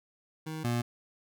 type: tone pair in turn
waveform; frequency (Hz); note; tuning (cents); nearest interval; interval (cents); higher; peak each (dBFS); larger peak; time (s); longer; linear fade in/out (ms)
25% pulse; 157.6 / 119.8; D#3 / A#2; +23 / +48; perfect fourth; 475; first; -32 / -24; second; 0.46-0.64 / 0.64-0.82; neither; 10
effects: none